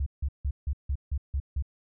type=tone bursts; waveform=sine; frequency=69.3 Hz; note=C#2; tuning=in tune; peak=-25 dBFS; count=8; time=0-1.624 s; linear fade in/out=5 ms; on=63 ms; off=160 ms; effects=none